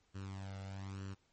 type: tone with flanger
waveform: sawtooth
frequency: 97 Hz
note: G2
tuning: 18 cents flat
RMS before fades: -45 dBFS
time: 0.14-1.15 s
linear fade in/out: 20 ms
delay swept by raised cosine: 0.68 to 1.46 ms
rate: 1.1 Hz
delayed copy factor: +0.75
effects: pink hiss -75 dBFS RMS until 1.32 s + MP3 32 kbps